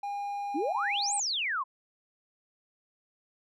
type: tone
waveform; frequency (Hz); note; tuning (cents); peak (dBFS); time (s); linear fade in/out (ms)
triangle; 810; G#5; -43; -30; 0.03-1.2; 5
type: exponential two-way sweep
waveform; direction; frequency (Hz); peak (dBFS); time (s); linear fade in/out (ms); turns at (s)
sine; up then down; 261.6 to 8890 to 983; -28; 0.54-1.64; 20; 1.15
effects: none